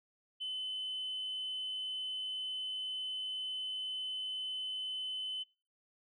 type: tone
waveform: sine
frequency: 3034 Hz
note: F#7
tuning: 43 cents sharp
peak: -35 dBFS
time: 0.4-5.44 s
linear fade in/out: 20 ms
effects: noise-tail reverb RT60 0.4 s tail -26 dB re dry + tanh soft clip ceiling -33 dBFS